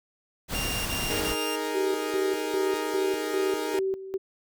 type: noise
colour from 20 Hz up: pink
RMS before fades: -31 dBFS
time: 0.48-1.36 s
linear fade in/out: 50 ms
type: tone bursts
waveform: sawtooth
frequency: 2790 Hz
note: F7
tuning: 2 cents flat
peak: -28 dBFS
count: 3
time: 0.54-1.562 s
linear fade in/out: 10 ms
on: 320 ms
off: 31 ms
type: chord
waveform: sawtooth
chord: D# suspended fourth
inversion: none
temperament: equal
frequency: 311.1 / 415.3 / 466.2 Hz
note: D#4 / G#4 / A#4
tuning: 0 / 0 / 0 cents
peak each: -29 dBFS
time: 1.1-3.79 s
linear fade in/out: 0 ms
type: tone with tremolo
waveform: sine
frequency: 383.9 Hz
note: G4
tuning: 36 cents flat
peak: -24 dBFS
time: 1.74-4.18 s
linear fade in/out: 20 ms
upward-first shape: square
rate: 2.5 Hz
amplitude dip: 75%
effects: none